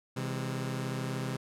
sawtooth chord, C augmented, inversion none, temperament just, 130.81 / 163.52 / 204.4 Hz, C3 / E3 / G#3, 0 / -14 / -27 cents, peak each -30 / -36 / -36 dBFS, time 0.16-1.37 s, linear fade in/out 10 ms, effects low-pass 12000 Hz 12 dB/octave

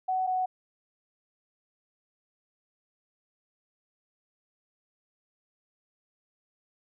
sine tone pair in turn, 748 / 742 Hz, F#5 / F#5, +19 / +5 cents, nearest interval unison, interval 14 cents, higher first, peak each -25 dBFS, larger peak neither, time 0.08-0.27 / 0.27-0.46 s, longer neither, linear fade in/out 10 ms, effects none

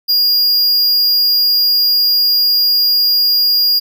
square tone, 4838 Hz, D#8, 49 cents flat, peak -10 dBFS, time 0.08-3.8 s, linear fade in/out 20 ms, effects none

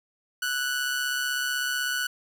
sawtooth tone with amplitude modulation, 1480 Hz, F#6, in tune, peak -20 dBFS, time 0.42-2.07 s, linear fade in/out 5 ms, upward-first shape sine, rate 136 Hz, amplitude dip 50%, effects none

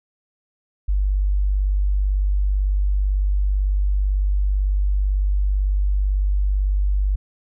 sine tone, 49 Hz, G1, in tune, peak -16 dBFS, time 0.88-7.16 s, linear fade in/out 10 ms, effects none

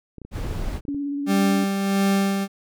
clicks, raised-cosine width 3 ms, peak -25 dBFS, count 12, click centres 0.183 / 0.217 / 0.25 / 0.382 / 0.463 / 0.525 / 0.595 / 0.699 / 0.773 / 0.852 / 0.887 / 0.946 s
brown noise, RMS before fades -27 dBFS, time 0.31-0.81 s, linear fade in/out 50 ms
sine tone with vibrato, 284.1 Hz, C#4, 43 cents sharp, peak -24 dBFS, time 0.88-1.64 s, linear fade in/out 2 ms, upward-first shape square, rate 17 Hz, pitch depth 17 cents each way
40% pulse tone with tremolo, 196.5 Hz, G3, 4 cents sharp, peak -16 dBFS, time 1.26-2.48 s, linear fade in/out 50 ms, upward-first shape sine, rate 1.5 Hz, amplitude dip 45%
effects none

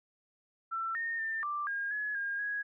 sine tone with pitch steps, 1340 / 1836 / 1793 / 1178 / 1620 / 1694 / 1618 / 1660 Hz, E6 / A#6 / A6 / D6 / G#6 / G#6 / G#6 / G#6, +28 / -27 / +32 / +5 / -43 / +34 / -46 / -1 cents, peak -32 dBFS, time 0.71-2.63 s, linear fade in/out 20 ms, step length 240 ms, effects none

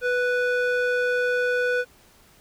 square tone with band-pass filter, 493.9 Hz, B4, in tune, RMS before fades -23 dBFS, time 0.01-1.85 s, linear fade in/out 50 ms, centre 1100 Hz, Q 2.3, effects pink hiss -55 dBFS RMS until 2.4 s

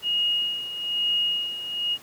sine tone with tremolo, 2871 Hz, F7, 47 cents sharp, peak -20 dBFS, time 0.02-1.98 s, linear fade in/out 50 ms, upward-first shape sine, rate 1.1 Hz, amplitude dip 70%, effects pink hiss -48 dBFS RMS until 2.02 s + high-pass 150 Hz 12 dB/octave

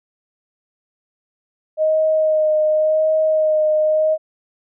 sine tone with vibrato, 622.3 Hz, D#5, in tune, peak -13 dBFS, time 1.77-4.18 s, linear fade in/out 50 ms, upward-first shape sine, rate 0.9 Hz, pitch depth 18 cents each way, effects none

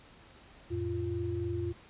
sine tone cluster, 87.6 / 111.1 / 346.4 Hz, F2 / A2 / F4, +6 / +17 / -14 cents, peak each -36 / -37 / -34 dBFS, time 0.7-1.73 s, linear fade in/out 20 ms, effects pink hiss -56 dBFS RMS until 1.89 s + resampled to 8000 Hz

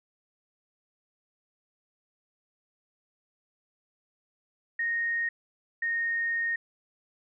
sine tone pair in turn, 1859 / 1851.8 Hz, A#6 / A#6, -5 / -12 cents, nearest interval unison, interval 7 cents, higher first, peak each -26 dBFS, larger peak neither, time 4.79-5.29 / 5.82-6.56 s, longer second, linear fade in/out 5 ms, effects none

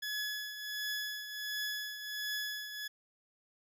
20% pulse tone with tremolo, 1698 Hz, G#6, 38 cents sharp, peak -29 dBFS, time 0.02-2.88 s, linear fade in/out 10 ms, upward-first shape triangle, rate 1.4 Hz, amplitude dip 65%, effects none

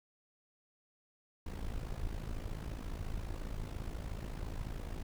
brown noise with amplitude modulation, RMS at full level -37 dBFS, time 1.46-5.03 s, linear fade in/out 5 ms, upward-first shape sine, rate 54.3 Hz, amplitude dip 75%, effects none

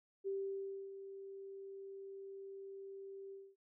sine tone with ADSR envelope, 391 Hz, G4, 4 cents flat, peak -36 dBFS, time 0.24-3.56 s, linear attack 32 ms, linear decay 630 ms, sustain -11 dB, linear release 240 ms, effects none

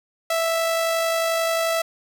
sawtooth tone with amplitude modulation, 659.3 Hz, E5, in tune, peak -15 dBFS, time 0.3-1.82 s, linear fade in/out 5 ms, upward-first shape sine, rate 51.3 Hz, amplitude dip 25%, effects none

